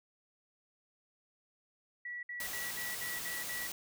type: tone bursts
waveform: sine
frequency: 1942 Hz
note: B6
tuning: 30 cents flat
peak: -39 dBFS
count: 7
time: 2.05-3.67 s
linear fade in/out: 5 ms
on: 180 ms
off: 60 ms
type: noise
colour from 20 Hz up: white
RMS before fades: -41 dBFS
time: 2.4-3.72 s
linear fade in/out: 2 ms
effects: none